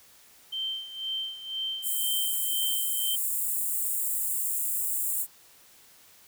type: tone with tremolo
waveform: sine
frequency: 3122 Hz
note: G7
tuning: 8 cents flat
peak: -28 dBFS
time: 0.52-3.16 s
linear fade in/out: 10 ms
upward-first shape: sine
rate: 2 Hz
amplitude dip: 75%
type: high-pass noise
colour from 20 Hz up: white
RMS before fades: -29 dBFS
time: 1.82-5.27 s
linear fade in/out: 50 ms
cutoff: 7300 Hz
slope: 96 dB/octave
effects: white hiss -56 dBFS RMS until 6.27 s